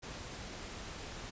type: noise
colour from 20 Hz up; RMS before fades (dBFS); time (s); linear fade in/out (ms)
pink; -45; 0.02-1.31; 20
effects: resampled to 16000 Hz